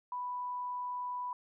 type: tone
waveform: sine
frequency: 989 Hz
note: B5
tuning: 2 cents sharp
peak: -35 dBFS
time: 0.12-1.33 s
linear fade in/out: 2 ms
effects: none